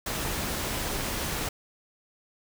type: noise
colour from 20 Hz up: pink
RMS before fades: -31 dBFS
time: 0.06-1.49 s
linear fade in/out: 5 ms
effects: none